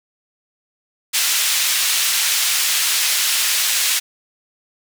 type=band-pass noise; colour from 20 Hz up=pink; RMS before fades=-18 dBFS; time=1.13-4 s; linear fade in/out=20 ms; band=2600 to 15000 Hz; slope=12 dB/octave; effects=none